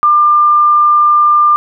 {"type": "tone", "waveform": "sine", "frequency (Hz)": 1196, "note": "D6", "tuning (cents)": 31, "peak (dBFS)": -5, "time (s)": [0.03, 1.56], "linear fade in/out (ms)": 0, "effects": []}